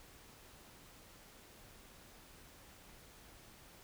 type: silence
effects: pink hiss -59 dBFS RMS until 3.83 s